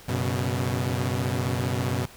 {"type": "chord", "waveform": "sawtooth", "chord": "F# suspended fourth", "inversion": "none", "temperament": "equal with one note detuned", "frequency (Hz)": [94.61, 123.47, 138.59], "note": ["F#2", "B2", "C#3"], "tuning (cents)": [39, 0, 0], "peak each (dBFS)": [-25, -23, -28], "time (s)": [0.08, 2.06], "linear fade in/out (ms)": 10, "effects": ["pink hiss -48 dBFS RMS until 2.16 s"]}